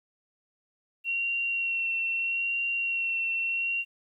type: tone with vibrato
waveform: sine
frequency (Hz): 2734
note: F7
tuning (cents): -37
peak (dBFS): -26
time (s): 1.04-3.85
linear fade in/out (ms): 50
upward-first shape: sine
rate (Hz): 0.78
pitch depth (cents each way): 18
effects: 11-bit